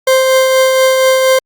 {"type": "tone with tremolo", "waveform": "40% pulse", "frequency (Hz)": 523.3, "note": "C5", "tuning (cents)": 0, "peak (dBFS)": -5, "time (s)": [0.07, 1.39], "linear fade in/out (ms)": 5, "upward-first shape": "triangle", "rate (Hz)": 4.2, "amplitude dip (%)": 35, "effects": ["Opus 48 kbps"]}